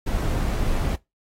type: noise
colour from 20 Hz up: brown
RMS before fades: -23 dBFS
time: 0.06-0.96 s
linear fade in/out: 10 ms
effects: noise-tail reverb RT60 0.2 s tail -21 dB re dry + AAC 48 kbps